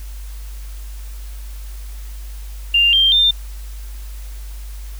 sine tone with pitch steps, 2794 / 3173 / 3603 Hz, F7 / G7 / A7, 0 / +20 / +40 cents, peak -10 dBFS, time 2.74-3.31 s, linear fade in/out 5 ms, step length 190 ms, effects added 50 Hz sine -28 dBFS peak until 4.99 s + white hiss -44 dBFS RMS until 4.99 s

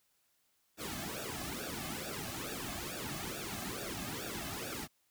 pink noise with flanger, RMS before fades -41 dBFS, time 0.77-4.88 s, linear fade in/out 50 ms, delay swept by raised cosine 0.96 to 2.16 ms, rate 2.3 Hz, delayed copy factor -0.95, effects white hiss -75 dBFS RMS until 5.1 s

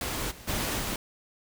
pink noise with level steps, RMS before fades -32 / -47 / -30 / -32 dBFS, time 0.01-0.96 s, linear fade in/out 2 ms, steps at 0.3 / 0.47 / 0.78 s, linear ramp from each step 20 ms, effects none

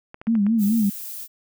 clicks, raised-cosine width 0.5 ms, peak -23 dBFS, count 5, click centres 0.144 / 0.215 / 0.27 / 0.353 / 0.466 s
sine tone with vibrato, 214.7 Hz, A3, 42 cents flat, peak -16 dBFS, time 0.27-0.9 s, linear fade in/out 10 ms, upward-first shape sine, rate 4.6 Hz, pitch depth 130 cents each way
violet noise, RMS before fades -34 dBFS, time 0.58-1.28 s, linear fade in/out 50 ms
effects none

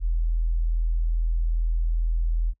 sine tone, 41.2 Hz, E1, in tune, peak -20 dBFS, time 0-2.54 s, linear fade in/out 50 ms, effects noise-tail reverb RT60 0.1 s tail -26 dB re dry

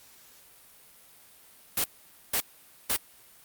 white noise bursts, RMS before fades -26 dBFS, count 3, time 1.77-2.966 s, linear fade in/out 5 ms, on 72 ms, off 490 ms, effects white hiss -55 dBFS RMS until 3.44 s + Opus 48 kbps

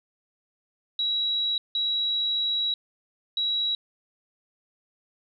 sine tone bursts at uneven times, 3882 Hz, B7, 31 cents flat, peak -23 dBFS, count 3, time 0.99-1.58 / 1.75-2.74 / 3.37-3.75 s, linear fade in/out 2 ms, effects none

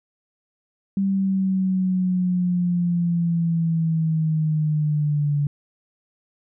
sine linear sweep, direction down, 196 to 143.9 Hz, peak -18 dBFS, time 0.97-5.47 s, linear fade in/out 2 ms, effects none

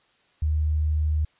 sine tone, 76.6 Hz, D#2, 27 cents flat, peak -20 dBFS, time 0.42-1.25 s, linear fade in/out 5 ms, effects white hiss -63 dBFS RMS until 1.39 s + resampled to 8000 Hz

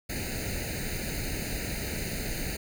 pink noise with comb filter, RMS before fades -33 dBFS, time 0.09-2.57 s, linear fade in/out 10 ms, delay 0.45 ms, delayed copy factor +0.95, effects none

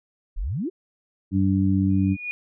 sine exponential sweep, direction up, 30.44 to 407.7 Hz, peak -24 dBFS, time 0.36-0.7 s, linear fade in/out 20 ms
harmonic tone, 96.1 Hz, G2, 34 cents flat, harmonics 1 / 2 / 3, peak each -22 / -21 / -23 dBFS, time 1.31-2.17 s, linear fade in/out 50 ms
sine tone with exponential growth, 2451 Hz, D#7, 27 cents flat, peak -24 dBFS, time 1.9-2.31 s, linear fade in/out 0 ms, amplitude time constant 88 ms
effects none

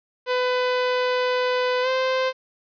sawtooth tone with pitch glide, 501 to 519.3 Hz, B4 to C5, +25 to -13 cents, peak -16 dBFS, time 0.26-2.33 s, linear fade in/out 50 ms, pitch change +62 cents, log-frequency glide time 1.82-1.88 s, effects resampled to 11025 Hz + 9-bit

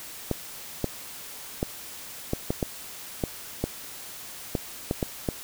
clicks, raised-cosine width 2 ms, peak -11 dBFS, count 12, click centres 0.313 / 0.843 / 1.629 / 2.334 / 2.505 / 2.628 / 3.238 / 3.64 / 4.552 / 4.911 / 5.028 / 5.288 s, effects white hiss -41 dBFS RMS until 5.43 s

